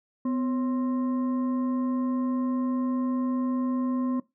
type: tone with frequency modulation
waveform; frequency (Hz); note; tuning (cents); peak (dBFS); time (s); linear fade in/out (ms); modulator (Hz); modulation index
sine; 252.5; B3; +39; -24; 0.25-4.2; 5; 800; 0.38
effects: noise-tail reverb RT60 0.2 s tail -20 dB re dry

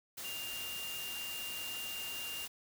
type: tone in noise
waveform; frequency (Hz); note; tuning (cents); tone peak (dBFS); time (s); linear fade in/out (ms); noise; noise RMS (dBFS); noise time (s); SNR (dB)
sine; 2799; F7; +3; -41; 0.24-2.46; 10; white; -44; 0.17-2.48; 0
effects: none

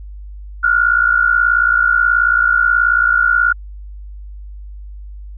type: tone pair together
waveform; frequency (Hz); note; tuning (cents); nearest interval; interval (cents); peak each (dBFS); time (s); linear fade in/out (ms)
sine; 1396.9 / 1455.4; F6 / F#6; 0 / -29; minor second; 71; -13; 0.63-3.53; 10
effects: added 50 Hz sine -29 dBFS peak until 5.37 s

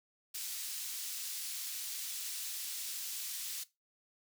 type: high-pass noise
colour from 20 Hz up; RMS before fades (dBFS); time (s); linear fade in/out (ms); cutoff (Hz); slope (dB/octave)
pink; -41; 0.34-3.64; 10; 4400; 12
effects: noise-tail reverb RT60 0.2 s tail -17 dB re dry

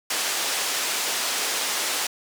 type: band-pass noise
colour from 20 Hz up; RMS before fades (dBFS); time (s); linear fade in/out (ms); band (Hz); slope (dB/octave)
white; -26; 0.1-2.07; 5; 370 to 7800; 12
effects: none

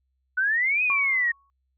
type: exponential two-way sweep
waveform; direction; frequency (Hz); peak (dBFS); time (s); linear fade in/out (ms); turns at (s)
sine; up then down; 1473 to 2546 to 1844; -20; 0.37-1.32; 10; 0.83
type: tone with exponential decay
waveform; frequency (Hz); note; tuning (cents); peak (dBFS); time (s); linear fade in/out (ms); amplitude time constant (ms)
sine; 1108.7; C#6; 0; -25; 0.9-1.5; 0; 130
effects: added 65 Hz sine -70 dBFS peak until 1.77 s

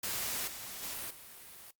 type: noise with level steps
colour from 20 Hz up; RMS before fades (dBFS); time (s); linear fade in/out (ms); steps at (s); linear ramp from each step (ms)
white; -36 / -44 / -40 / -51; 0.03-1.71; 5; 0.47 / 0.82 / 1.1; 10
effects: noise-tail reverb RT60 0.1 s tail -18 dB re dry + Opus 48 kbps

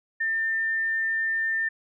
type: tone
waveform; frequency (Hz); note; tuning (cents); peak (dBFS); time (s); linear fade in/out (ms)
sine; 1798; A6; +37; -23; 0.2-1.69; 10
effects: none

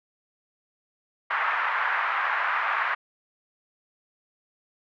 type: band-pass noise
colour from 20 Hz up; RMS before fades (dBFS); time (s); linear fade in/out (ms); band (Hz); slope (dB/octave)
pink; -26; 1.3-2.95; 10; 1000 to 1900; 24
effects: none

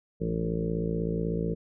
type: harmonic tone with a mistuned harmonic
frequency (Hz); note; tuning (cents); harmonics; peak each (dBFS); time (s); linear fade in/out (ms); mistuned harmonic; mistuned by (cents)
56.2; A1; +37; 1 / 2 / 3 / 4 / 5 / 6 / 7 / 8 / 9 / 10; -36 / -39 / -30 / -37 / -40 / -38 / -40 / -33 / -44 / -45; 0.2-1.55; 20; 4; -45
effects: none

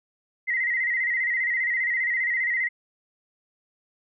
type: tone with vibrato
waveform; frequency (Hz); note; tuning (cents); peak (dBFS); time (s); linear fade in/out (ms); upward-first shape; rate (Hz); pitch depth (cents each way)
sine; 1981; B6; +5; -22; 0.47-2.69; 20; square; 15; 67
effects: none

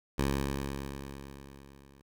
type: tone with level ramp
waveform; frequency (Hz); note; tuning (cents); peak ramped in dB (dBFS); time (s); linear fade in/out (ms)
10% pulse; 68.9; C#2; -10; -18 to -48; 0.18-2.02; 10
effects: none

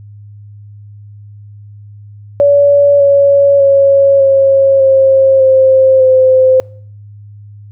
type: tone with pitch steps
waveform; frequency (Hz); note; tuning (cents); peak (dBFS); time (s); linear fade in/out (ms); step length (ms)
sine; 570 / 561.2 / 552.5 / 543.9 / 535.5 / 527.2 / 519.1; C#5 / C#5 / C#5 / C#5 / C5 / C5 / C5; +48 / +21 / -6 / -33 / +40 / +13 / -14; -4; 2.4-6.6; 0; 600
effects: noise-tail reverb RT60 0.6 s tail -26 dB re dry + added 103 Hz sine -31 dBFS peak until 7.71 s

